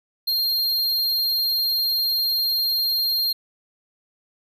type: tone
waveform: square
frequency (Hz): 4205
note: C8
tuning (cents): +8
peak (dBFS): -20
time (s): 0.27-3.33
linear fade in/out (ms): 10
effects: none